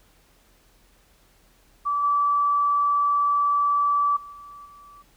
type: tone with level steps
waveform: sine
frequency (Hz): 1156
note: D6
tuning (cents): -28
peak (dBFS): -21 / -18 / -38 / -40 / -45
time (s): 1.85-5.03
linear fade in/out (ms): 20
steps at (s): 2.03 / 4.16 / 4.32 / 4.65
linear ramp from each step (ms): 10
effects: added 41 Hz sine -60 dBFS peak until 5.16 s + pink hiss -60 dBFS RMS until 5.16 s